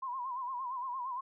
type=tone with vibrato; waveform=sine; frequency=1016 Hz; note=B5; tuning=49 cents sharp; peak=-35 dBFS; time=0.02-1.21 s; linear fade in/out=10 ms; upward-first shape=sine; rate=8.7 Hz; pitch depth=100 cents each way; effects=none